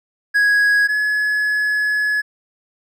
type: tone pair in turn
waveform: triangle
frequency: 1661.2 / 1697.1 Hz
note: G#6 / G#6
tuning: 0 / +37 cents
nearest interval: unison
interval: 37 cents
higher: second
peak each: -10 / -14 dBFS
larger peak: first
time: 0.34-0.88 / 0.88-2.22 s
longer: second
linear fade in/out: 20 ms
effects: none